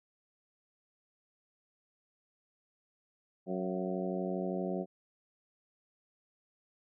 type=harmonic tone with a mistuned harmonic; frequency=92.5 Hz; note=F#2; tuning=in tune; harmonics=2 / 3 / 4 / 5 / 6 / 7 / 8; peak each=-36 / -42 / -38 / -44 / -41 / -42 / -47 dBFS; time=3.46-4.86 s; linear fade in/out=50 ms; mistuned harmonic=7; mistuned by=+47 cents; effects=none